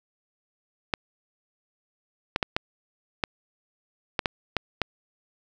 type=clicks; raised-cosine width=0.3 ms; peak=-7 dBFS; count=9; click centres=0.938 / 2.361 / 2.428 / 2.565 / 3.238 / 4.192 / 4.258 / 4.567 / 4.817 s; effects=none